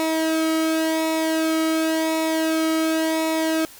sawtooth tone with flanger, 320 Hz, D#4, 49 cents sharp, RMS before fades -21 dBFS, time 0-3.65 s, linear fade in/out 0 ms, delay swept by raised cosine 0.64 to 1.15 ms, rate 0.92 Hz, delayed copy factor -0.6, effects white hiss -44 dBFS RMS until 3.79 s + MP3 96 kbps

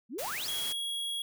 sine exponential sweep, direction up, 198 to 7459 Hz, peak -35 dBFS, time 0.09-0.51 s, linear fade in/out 50 ms
white noise, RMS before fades -39 dBFS, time 0.18-0.73 s, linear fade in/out 10 ms
square tone, 3315 Hz, G#7, 4 cents flat, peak -33 dBFS, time 0.48-1.22 s, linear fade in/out 2 ms
effects none

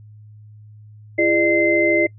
sine tone cluster, 337.9 / 411.1 / 601 / 2072 Hz, E4 / G#4 / D5 / C7, +43 / -18 / +40 / -17 cents, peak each -18 / -25 / -19 / -18 dBFS, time 1.18-2.07 s, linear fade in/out 10 ms, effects noise-tail reverb RT60 0.1 s tail -25 dB re dry + added 106 Hz sine -40 dBFS peak until 2.18 s

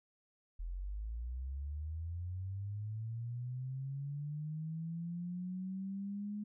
sine linear sweep, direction up, 40.63 to 210 Hz, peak -38 dBFS, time 0.59-6.44 s, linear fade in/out 10 ms, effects none

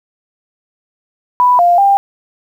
sine tone with pitch steps, 989 / 699 / 795 Hz, B5 / F5 / G5, +2 / +1 / +24 cents, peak -6 dBFS, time 1.4-1.97 s, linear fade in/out 0 ms, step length 190 ms, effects 7-bit

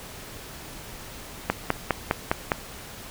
click train, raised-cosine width 0.5 ms, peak -5 dBFS, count 6, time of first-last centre 1.5-2.518 s, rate 4.91 Hz, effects pink hiss -41 dBFS RMS until 3.1 s

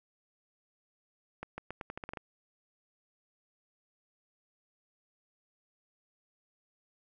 accelerating click train, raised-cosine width 0.5 ms, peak -24 dBFS, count 10, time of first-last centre 1.43-2.172 s, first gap 150 ms, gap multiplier 0.84, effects none

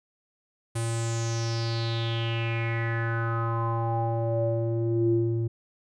square tone with low-pass filter sweep, 115.1 Hz, A#2, 22 cents flat, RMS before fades -27 dBFS, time 0.75-5.48 s, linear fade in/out 10 ms, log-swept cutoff 9500 to 260 Hz, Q 6, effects none

